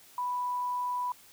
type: tone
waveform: sine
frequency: 987.8 Hz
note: B5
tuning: in tune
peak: -29 dBFS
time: 0.18-1.12 s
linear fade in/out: 2 ms
effects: white hiss -56 dBFS RMS until 1.32 s